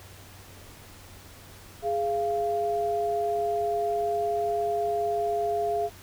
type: tone pair together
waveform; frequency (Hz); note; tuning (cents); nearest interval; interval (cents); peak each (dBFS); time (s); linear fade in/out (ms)
sine; 415.3 / 689.8; G#4 / F5; 0 / -22; major sixth; 878; -28 / -26; 1.82-5.9; 50
effects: added 95 Hz sine -51 dBFS peak until 6.02 s + pink hiss -49 dBFS RMS until 6.02 s